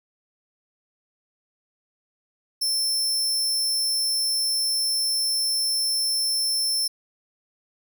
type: tone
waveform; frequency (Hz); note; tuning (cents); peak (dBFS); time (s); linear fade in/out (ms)
sawtooth; 5340; E8; +22; -19; 2.61-6.88; 10
effects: none